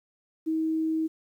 sine tone, 318.9 Hz, D#4, 43 cents sharp, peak -24 dBFS, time 0.46-1.08 s, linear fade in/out 20 ms, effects 10-bit

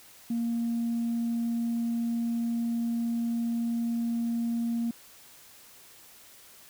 sine tone, 233.1 Hz, A#3, in tune, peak -25 dBFS, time 0.3-4.91 s, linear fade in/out 5 ms, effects tanh soft clip ceiling -23 dBFS + white hiss -53 dBFS RMS until 6.69 s

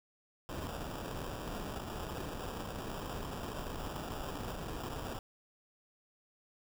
pink noise with sample-and-hold, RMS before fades -41 dBFS, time 0.49-5.19 s, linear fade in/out 0 ms, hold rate 2100 Hz, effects none

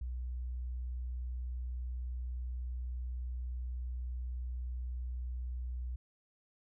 sine tone, 61.74 Hz, B1, in tune, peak -36 dBFS, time 0.01-5.96 s, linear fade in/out 5 ms, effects none

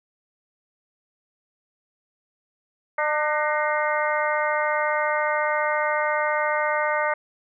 harmonic tone with a mistuned harmonic, 301.2 Hz, D4, 44 cents sharp, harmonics 2 / 3 / 4 / 5 / 6 / 7, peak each -25 / -27 / -28 / -29 / -30 / -30 dBFS, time 2.98-7.14 s, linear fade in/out 5 ms, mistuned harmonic 6, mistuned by +62 cents, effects none

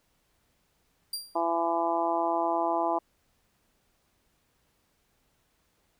sawtooth tone with exponential decay, 4754 Hz, D8, 20 cents sharp, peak -26 dBFS, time 1.13-1.41 s, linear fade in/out 5 ms, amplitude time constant 59 ms
harmonic tone, 168.1 Hz, E3, 34 cents sharp, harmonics 2 / 3 / 4 / 5 / 6 / 7, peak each -32 / -39 / -29 / -30 / -31 / -39 dBFS, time 1.35-2.99 s, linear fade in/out 10 ms
effects pink hiss -71 dBFS RMS until 5.99 s

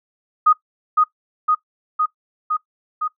sine tone with echo, 1244.5 Hz, D#6, in tune, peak -9 dBFS, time 0.46-0.53 s, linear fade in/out 10 ms, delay 510 ms, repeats 5, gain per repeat -2 dB, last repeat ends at 3.08 s, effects noise-tail reverb RT60 0.1 s tail -18 dB re dry

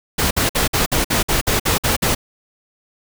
pink noise bursts, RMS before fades -17 dBFS, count 11, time 0.18-2.15 s, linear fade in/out 10 ms, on 130 ms, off 54 ms, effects none

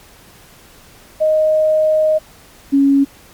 sine tone pair in turn, 622.3 / 277.2 Hz, D#5 / C#4, 0 / 0 cents, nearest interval octave + major second, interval 1400 cents, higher first, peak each -10 / -8 dBFS, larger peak second, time 1.2-2.19 / 2.72-3.05 s, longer first, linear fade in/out 20 ms, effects pink hiss -44 dBFS RMS until 3.33 s + MP3 96 kbps

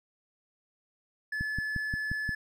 triangle tone, 1725 Hz, A6, 35 cents flat, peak -29 dBFS, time 1.32-2.35 s, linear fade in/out 5 ms
click train, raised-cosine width 5 ms, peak -22 dBFS, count 6, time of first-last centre 1.41-2.292 s, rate 5.67 Hz
effects none

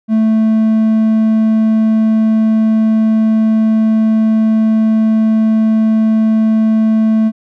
triangle tone, 220 Hz, A3, in tune, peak -6 dBFS, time 0.08-7.32 s, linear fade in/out 50 ms, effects none

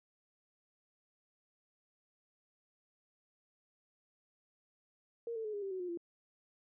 sine tone with pitch steps, 465.7 / 445.7 / 426.6 / 408.2 / 390.7 / 373.9 / 357.9 / 342.5 Hz, A#4 / A4 / G#4 / G#4 / G4 / F#4 / F4 / F4, -2 / +22 / +46 / -30 / -6 / +18 / +42 / -34 cents, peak -37 dBFS, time 5.27-5.974 s, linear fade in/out 2 ms, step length 88 ms, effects none

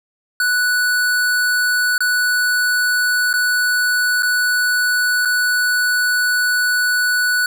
square tone with dropouts, 1480 Hz, F#6, in tune, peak -15 dBFS, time 0.4-7.46 s, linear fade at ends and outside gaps 2 ms, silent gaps 1.98-2.005 / 3.33-3.338 / 4.224-4.23 / 5.251-5.255 s, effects none

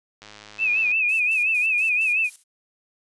click train, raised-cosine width 0.2 ms, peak -25 dBFS, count 74, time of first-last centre 0.22-0.915 s, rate 105 Hz
sine tone with vibrato, 2542 Hz, D#7, 36 cents sharp, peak -18 dBFS, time 0.58-2.3 s, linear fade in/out 50 ms, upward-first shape sine, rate 5.7 Hz, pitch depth 87 cents each way
violet noise with tremolo, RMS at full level -38 dBFS, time 1.08-2.44 s, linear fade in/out 20 ms, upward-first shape square, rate 4.3 Hz, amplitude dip 75%
effects resampled to 24000 Hz

